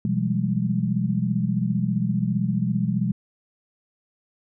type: tone cluster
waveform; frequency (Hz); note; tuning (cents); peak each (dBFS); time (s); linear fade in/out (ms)
sine; 125 / 168.5 / 191.4 / 206.5; B2 / E3 / G3 / G#3; +21 / +38 / -41 / -10; -26; 0.05-3.12; 2
effects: none